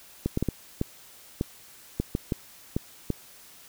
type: clicks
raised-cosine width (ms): 3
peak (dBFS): -12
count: 11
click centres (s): 0.26 / 0.374 / 0.426 / 0.487 / 0.814 / 1.411 / 2 / 2.151 / 2.322 / 2.765 / 3.103
effects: white hiss -51 dBFS RMS until 3.68 s